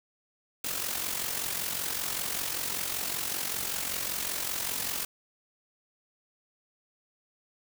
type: noise with amplitude modulation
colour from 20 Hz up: white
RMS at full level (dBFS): -30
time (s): 0.64-5.05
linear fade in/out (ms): 5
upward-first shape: sine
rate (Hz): 45.2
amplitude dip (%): 60
effects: none